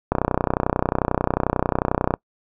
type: click train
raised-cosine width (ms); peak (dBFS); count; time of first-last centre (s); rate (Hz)
1; -4; 64; 0.12-2.139; 31.2
effects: noise-tail reverb RT60 0.1 s tail -25 dB re dry